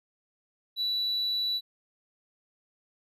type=tone; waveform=triangle; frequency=3946 Hz; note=B7; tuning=2 cents flat; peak=-24 dBFS; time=0.76-1.61 s; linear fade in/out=50 ms; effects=tanh soft clip ceiling -22 dBFS + resampled to 32000 Hz